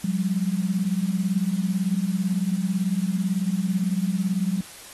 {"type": "beating tone pair", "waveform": "sine", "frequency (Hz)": [180, 198], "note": ["F#3", "G3"], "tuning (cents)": [-47, 18], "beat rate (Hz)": 18, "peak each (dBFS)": -24, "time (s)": [0.04, 4.61], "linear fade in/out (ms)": 5, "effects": ["white hiss -43 dBFS RMS until 4.93 s", "AAC 32 kbps"]}